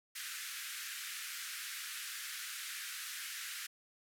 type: band-pass noise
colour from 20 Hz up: pink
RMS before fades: -44 dBFS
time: 0.15-3.67 s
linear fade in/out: 10 ms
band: 1400 to 15000 Hz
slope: 48 dB/octave
effects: none